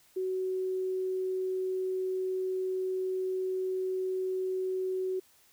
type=tone; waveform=sine; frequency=374 Hz; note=F#4; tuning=19 cents sharp; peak=-29 dBFS; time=0.16-5.2 s; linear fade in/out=10 ms; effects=white hiss -63 dBFS RMS until 5.52 s